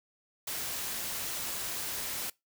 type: noise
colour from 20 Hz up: white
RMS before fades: -36 dBFS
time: 0.47-2.3 s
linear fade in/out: 5 ms
effects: noise-tail reverb RT60 0.2 s tail -23 dB re dry